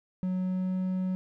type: tone with pitch glide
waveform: triangle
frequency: 184.4 to 185.68 Hz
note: F#3 to F#3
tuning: -6 to +6 cents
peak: -25 dBFS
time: 0.23-1.15 s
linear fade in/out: 0 ms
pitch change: +12 cents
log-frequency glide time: 0.33-0.76 s
effects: none